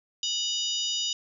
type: harmonic tone with a mistuned harmonic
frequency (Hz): 980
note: B5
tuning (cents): -14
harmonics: 3 / 4 / 5 / 6 / 7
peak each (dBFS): -30 / -32 / -34 / -36 / -37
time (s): 0.23-1.13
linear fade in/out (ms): 2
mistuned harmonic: 4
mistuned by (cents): -96
effects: none